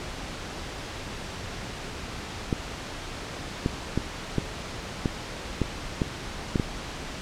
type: clicks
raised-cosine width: 3 ms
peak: -10 dBFS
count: 9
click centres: 2.528 / 3.661 / 3.976 / 4.383 / 5.058 / 5.617 / 6.018 / 6.558 / 6.598 s
effects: pink hiss -36 dBFS RMS until 7.21 s + low-pass 6000 Hz 12 dB/octave